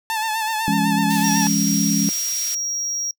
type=tone with vibrato; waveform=sawtooth; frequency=880 Hz; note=A5; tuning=in tune; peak=-17 dBFS; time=0.1-1.47 s; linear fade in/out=0 ms; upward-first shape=sine; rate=8 Hz; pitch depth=50 cents each way
type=chord; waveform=sine; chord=Db major; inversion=first; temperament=equal with one note detuned; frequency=170.53 / 207.7 / 277.2 Hz; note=F3 / Ab3 / Db4; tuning=-41 / 0 / 0 cents; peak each=-23 / -20 / -22 dBFS; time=0.68-2.09 s; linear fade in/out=0 ms
type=high-pass noise; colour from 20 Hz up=pink; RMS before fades=-30 dBFS; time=1.1-2.55 s; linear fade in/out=5 ms; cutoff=4000 Hz; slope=12 dB/octave
type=tone; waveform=triangle; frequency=5650 Hz; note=F8; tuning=19 cents sharp; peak=-21 dBFS; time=1.24-3.11 s; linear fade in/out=2 ms
effects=noise-tail reverb RT60 0.1 s tail -26 dB re dry